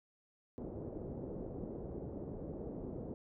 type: low-pass noise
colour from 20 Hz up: white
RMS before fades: -44 dBFS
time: 0.58-3.14 s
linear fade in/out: 0 ms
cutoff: 490 Hz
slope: 24 dB/octave
effects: none